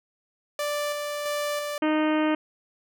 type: tone with tremolo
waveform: sawtooth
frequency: 587.3 Hz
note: D5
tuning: in tune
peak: -22 dBFS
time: 0.59-1.78 s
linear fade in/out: 2 ms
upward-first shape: square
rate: 1.5 Hz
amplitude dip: 30%
type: harmonic tone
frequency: 308.5 Hz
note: D#4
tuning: 15 cents flat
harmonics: 1 / 2 / 3 / 4 / 5 / 6 / 7 / 8 / 9 / 10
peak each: -22 / -28 / -32 / -34 / -36 / -38 / -39 / -40 / -41 / -42 dBFS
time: 1.82-2.35 s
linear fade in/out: 5 ms
effects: none